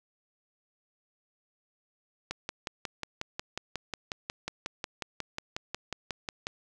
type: click train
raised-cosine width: 0.2 ms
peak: -16 dBFS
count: 24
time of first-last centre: 2.31-6.469 s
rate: 5.53 Hz
effects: none